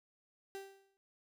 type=tone with exponential decay; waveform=35% pulse; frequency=390.7 Hz; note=G4; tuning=6 cents flat; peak=-39 dBFS; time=0.55-0.97 s; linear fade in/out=0 ms; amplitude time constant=91 ms; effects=none